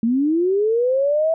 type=linear sweep; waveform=sine; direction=up; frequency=220 to 659 Hz; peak=-15 dBFS; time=0.03-1.34 s; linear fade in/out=2 ms; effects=none